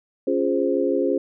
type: chord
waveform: sine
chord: Db major seventh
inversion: none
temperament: equal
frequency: 277.2 / 349.2 / 415.3 / 523.3 Hz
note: Db4 / F4 / Ab4 / C5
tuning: 0 / 0 / 0 / 0 cents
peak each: -24 dBFS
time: 0.27-1.18 s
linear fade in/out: 5 ms
effects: none